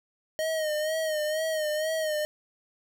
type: tone with vibrato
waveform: square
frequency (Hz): 622.3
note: D#5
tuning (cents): 0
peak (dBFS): -27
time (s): 0.39-2.25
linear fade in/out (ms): 0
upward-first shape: sine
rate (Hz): 2.1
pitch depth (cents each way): 55
effects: none